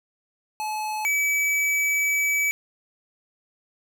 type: tone pair in turn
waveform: square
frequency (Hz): 858 / 2291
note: A5 / D7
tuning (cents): -44 / -44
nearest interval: octave + perfect fourth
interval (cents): 1700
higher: second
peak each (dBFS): -27 / -21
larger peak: second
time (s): 0.6-1.05 / 1.05-2.51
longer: second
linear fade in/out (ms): 0
effects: none